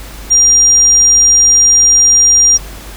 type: tone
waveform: sine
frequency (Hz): 5700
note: F8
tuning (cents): +34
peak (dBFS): -4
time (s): 0.3-2.58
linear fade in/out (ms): 20
effects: added 50 Hz sine -28 dBFS peak until 2.96 s + pink hiss -32 dBFS RMS until 2.96 s